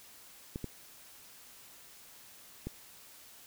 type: clicks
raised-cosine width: 3 ms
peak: -24 dBFS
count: 3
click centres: 0.559 / 0.643 / 2.67 s
effects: white hiss -55 dBFS RMS until 3.46 s